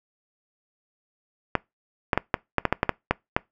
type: clicks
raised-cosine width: 0.5 ms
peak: -4 dBFS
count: 11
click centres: 1.553 / 2.132 / 2.176 / 2.342 / 2.583 / 2.653 / 2.726 / 2.831 / 2.893 / 3.11 / 3.365 s
effects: noise-tail reverb RT60 0.2 s tail -24 dB re dry